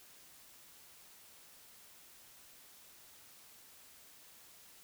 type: silence
effects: white hiss -59 dBFS RMS until 4.83 s